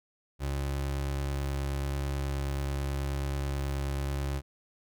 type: tone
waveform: 30% pulse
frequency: 69.3 Hz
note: C#2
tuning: in tune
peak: -27 dBFS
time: 0.39-4.42 s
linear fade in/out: 50 ms
effects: none